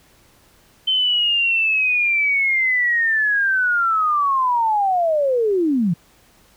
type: linear sweep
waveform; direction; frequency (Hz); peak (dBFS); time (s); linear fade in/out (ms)
sine; down; 3089 to 156.7; -15; 0.87-5.94; 10
effects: pink hiss -54 dBFS RMS until 6.56 s